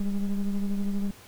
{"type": "ring-modulated tone", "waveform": "triangle", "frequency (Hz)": 102.3, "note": "G#2", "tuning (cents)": -26, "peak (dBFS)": -19, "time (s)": [0, 1.11], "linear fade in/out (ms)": 5, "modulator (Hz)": 96.1, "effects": ["pink hiss -50 dBFS RMS until 1.27 s"]}